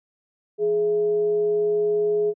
sine tone with frequency modulation, 418.8 Hz, G#4, 15 cents sharp, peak -18 dBFS, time 0.58-2.34 s, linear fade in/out 50 ms, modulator 247 Hz, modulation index 0.25, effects high-pass 200 Hz 12 dB/octave

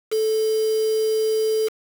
sine tone with quantisation, 437.7 Hz, A4, 9 cents flat, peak -18 dBFS, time 0.11-1.69 s, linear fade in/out 20 ms, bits 5, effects none

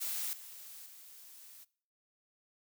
blue noise with level steps, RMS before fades -37 / -50 / -54 dBFS, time 0-1.65 s, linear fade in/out 20 ms, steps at 0.33 / 0.86 s, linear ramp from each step 2 ms, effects noise-tail reverb RT60 0.5 s tail -21 dB re dry

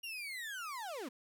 35% pulse linear sweep, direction down, 2843 to 219 Hz, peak -39 dBFS, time 0.03-1.09 s, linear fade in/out 10 ms, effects none

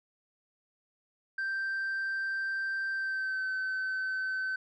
sine tone with pitch glide, 1568 to 1529.5 Hz, G6 to G6, 0 to -43 cents, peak -28 dBFS, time 1.38-4.56 s, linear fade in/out 5 ms, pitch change -43 cents, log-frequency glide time 2.93-3.46 s, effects tanh soft clip ceiling -29 dBFS

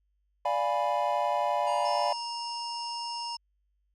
triangle chord, D diminished seventh, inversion none, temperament equal, 587.3 / 698.5 / 830.6 / 987.8 Hz, D5 / F5 / Ab5 / Cb6, 0 / 0 / 0 / 0 cents, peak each -29 dBFS, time 0.45-2.13 s, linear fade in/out 5 ms
harmonic tone, 941 Hz, A#5, 16 cents sharp, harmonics 1 / 3 / 5 / 7 / 9 / 10, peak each -35 / -45 / -49 / -52 / -54 / -55 dBFS, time 1.66-3.37 s, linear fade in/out 20 ms
sine tone, 5274 Hz, E8, in tune, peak -37 dBFS, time 1.85-3.37 s, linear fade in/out 5 ms
effects added 50 Hz sine -70 dBFS peak until 3.94 s

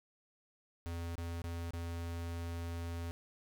square tone with dropouts, 84.7 Hz, E2, 48 cents sharp, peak -39 dBFS, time 0.86-3.11 s, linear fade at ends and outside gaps 0 ms, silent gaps 1.154-1.18 / 1.418-1.441 / 1.707-1.735 s, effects none

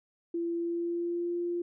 sine tone with pitch glide, 339.1 to 347.4 Hz, E4 to F4, +49 to -9 cents, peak -29 dBFS, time 0.34-1.62 s, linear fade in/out 5 ms, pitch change +42 cents, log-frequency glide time 0.54-1.36 s, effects none

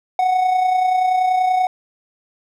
triangle tone with amplitude modulation, 740 Hz, F#5, in tune, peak -10 dBFS, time 0.19-1.67 s, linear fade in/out 2 ms, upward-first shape sine, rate 30.4 Hz, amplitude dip 45%, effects none

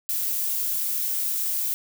violet noise, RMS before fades -26 dBFS, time 0.09-1.74 s, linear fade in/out 0 ms, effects none

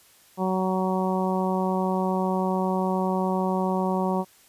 harmonic tone, 187.1 Hz, F#3, 20 cents sharp, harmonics 1 / 2 / 3 / 4 / 5 / 6, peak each -25 / -29 / -31 / -31 / -30 / -36 dBFS, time 0.37-4.25 s, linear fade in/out 50 ms, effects white hiss -56 dBFS RMS until 4.48 s + resampled to 32000 Hz

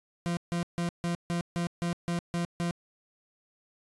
40% pulse tone bursts, 172.1 Hz, F3, 25 cents flat, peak -27 dBFS, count 10, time 0.26-2.71 s, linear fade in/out 0 ms, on 110 ms, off 150 ms, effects resampled to 24000 Hz

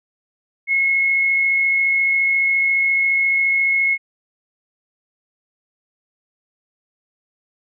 sine tone with amplitude modulation, 2174 Hz, C#7, 34 cents flat, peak -13 dBFS, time 0.67-3.98 s, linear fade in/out 50 ms, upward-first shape sine, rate 54.4 Hz, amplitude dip 25%, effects none

